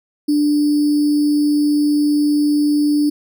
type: tone with sample-and-hold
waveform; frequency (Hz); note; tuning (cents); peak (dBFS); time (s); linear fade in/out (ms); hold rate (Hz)
sine; 294.9; D4; +7; -12; 0.28-3.1; 10; 4900
effects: none